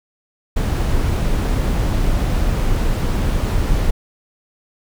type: noise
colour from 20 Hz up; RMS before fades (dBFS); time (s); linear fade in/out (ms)
brown; -17; 0.56-3.91; 10
effects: none